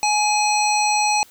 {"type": "harmonic tone with a mistuned harmonic", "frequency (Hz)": 840, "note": "G#5", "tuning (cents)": 19, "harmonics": [1, 3, 5, 7, 9], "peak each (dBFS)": [-18, -23, -25, -26, -28], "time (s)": [0.03, 1.23], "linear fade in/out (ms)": 0, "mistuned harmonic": 9, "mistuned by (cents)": 54, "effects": ["white hiss -50 dBFS RMS until 1.3 s"]}